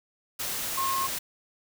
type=tone in noise; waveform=sine; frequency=1074 Hz; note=C6; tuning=45 cents sharp; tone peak=-26 dBFS; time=0.77-1.07 s; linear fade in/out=10 ms; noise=white; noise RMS=-32 dBFS; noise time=0.39-1.19 s; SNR=+3 dB; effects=none